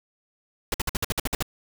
pink noise bursts, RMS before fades -25 dBFS, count 10, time 0.72-1.426 s, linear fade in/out 2 ms, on 22 ms, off 54 ms, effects none

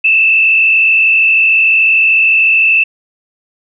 sine tone with frequency modulation, 2637 Hz, E7, in tune, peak -6 dBFS, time 0.04-2.84 s, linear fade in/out 10 ms, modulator 46.6 Hz, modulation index 1.4, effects none

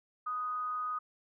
sine tone with amplitude modulation, 1244.5 Hz, D#6, in tune, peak -31 dBFS, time 0.26-0.99 s, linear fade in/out 10 ms, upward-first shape sine, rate 237 Hz, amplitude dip 35%, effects none

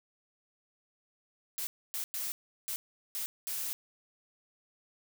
blue noise bursts at uneven times, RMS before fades -36 dBFS, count 6, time 1.58-1.67 / 1.94-2.04 / 2.14-2.32 / 2.68-2.76 / 3.15-3.26 / 3.47-3.73 s, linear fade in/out 0 ms, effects none

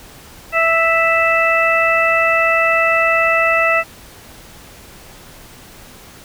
harmonic tone, 659.3 Hz, E5, in tune, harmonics 1 / 2 / 3 / 4, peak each -17 / -17 / -17 / -17 dBFS, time 0.52-3.84 s, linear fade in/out 50 ms, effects pink hiss -40 dBFS RMS until 6.24 s

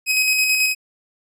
sawtooth tone with tremolo, 2532 Hz, D#7, 30 cents sharp, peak -11 dBFS, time 0.06-0.75 s, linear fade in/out 50 ms, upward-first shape square, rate 9.2 Hz, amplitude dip 30%, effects resampled to 32000 Hz

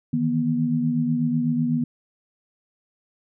sine tone cluster, 154.6 / 162.7 / 241.9 Hz, D#3 / E3 / B3, -11 / -22 / -36 cents, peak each -26 / -28 / -21 dBFS, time 0.13-1.84 s, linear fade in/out 5 ms, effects none

